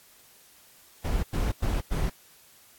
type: noise bursts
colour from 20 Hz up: brown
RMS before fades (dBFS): -26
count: 4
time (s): 1.04-2.1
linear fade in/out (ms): 10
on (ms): 190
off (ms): 100
effects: white hiss -56 dBFS RMS until 2.78 s + AAC 64 kbps